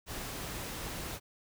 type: noise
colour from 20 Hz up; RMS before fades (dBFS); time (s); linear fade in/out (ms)
pink; -40; 0.06-1.2; 50
effects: none